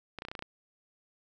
clicks, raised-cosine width 0.3 ms, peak -23 dBFS, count 8, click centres 0.187 / 0.221 / 0.251 / 0.285 / 0.315 / 0.352 / 0.392 / 0.424 s, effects none

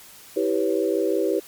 sine chord, C# half-diminished seventh, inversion first, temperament equal with one note detuned, 326.4 / 392 / 493.9 / 554.4 Hz, E4 / G4 / B4 / C#5, -17 / 0 / 0 / 0 cents, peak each -25 / -23 / -25 / -28 dBFS, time 0.36-1.4 s, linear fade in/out 10 ms, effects white hiss -46 dBFS RMS until 1.47 s + MP3 96 kbps

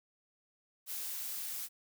blue noise, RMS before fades -40 dBFS, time 0.86-1.69 s, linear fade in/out 50 ms, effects none

